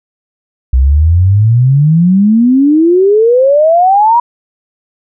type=exponential sweep; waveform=sine; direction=up; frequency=61.74 to 971 Hz; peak=-4 dBFS; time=0.73-4.2 s; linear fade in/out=5 ms; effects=none